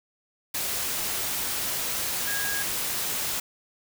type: tone in noise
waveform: sine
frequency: 1643 Hz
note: G#6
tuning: 19 cents flat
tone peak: -30 dBFS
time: 2.27-2.63 s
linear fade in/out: 5 ms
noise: white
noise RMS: -29 dBFS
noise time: 0.54-3.4 s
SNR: -4 dB
effects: none